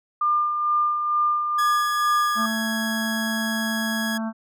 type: tone with tremolo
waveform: sine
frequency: 1200 Hz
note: D6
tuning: 37 cents sharp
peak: -17 dBFS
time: 0.21-2.46 s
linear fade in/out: 5 ms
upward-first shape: sine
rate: 2.2 Hz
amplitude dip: 45%
type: tone with pitch glide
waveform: sawtooth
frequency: 1679 to 1663.6 Hz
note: G#6 to G#6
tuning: +18 to +2 cents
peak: -23 dBFS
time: 1.58-4.18 s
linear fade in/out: 10 ms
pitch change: -16 cents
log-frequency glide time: 2.02-2.67 s
type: harmonic tone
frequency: 222.7 Hz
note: A3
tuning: 21 cents sharp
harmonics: 1 / 3 / 4 / 5 / 6 / 7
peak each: -25 / -35 / -37 / -39 / -41 / -42 dBFS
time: 2.35-4.33 s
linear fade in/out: 50 ms
effects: none